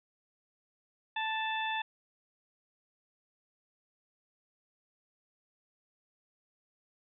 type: harmonic tone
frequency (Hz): 880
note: A5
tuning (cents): 0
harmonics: 1 / 2 / 3 / 4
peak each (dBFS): -34 / -37 / -39 / -40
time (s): 1.16-1.82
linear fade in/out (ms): 5
effects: none